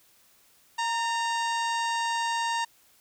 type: harmonic tone with a mistuned harmonic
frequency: 930 Hz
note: A#5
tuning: 4 cents flat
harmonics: 1 / 2 / 3 / 4 / 5 / 6 / 7 / 8 / 9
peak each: -27 / -33 / -37 / -39 / -41 / -43 / -44 / -45 / -46 dBFS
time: 0.78-2.65 s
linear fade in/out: 10 ms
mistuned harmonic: 2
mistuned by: -46 cents
effects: white hiss -61 dBFS RMS until 3 s